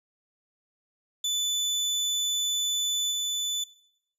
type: tone with level steps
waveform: 30% pulse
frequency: 3495 Hz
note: A7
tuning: 12 cents flat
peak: -23 / -25 dBFS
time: 1.24-3.64 s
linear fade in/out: 5 ms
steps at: 3.11 s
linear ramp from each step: 10 ms
effects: noise-tail reverb RT60 0.7 s tail -18 dB re dry + resampled to 32000 Hz